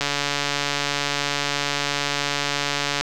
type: click train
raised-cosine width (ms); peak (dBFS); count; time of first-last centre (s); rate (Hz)
0.2; -5; 430; 0.01-3.01; 143
effects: none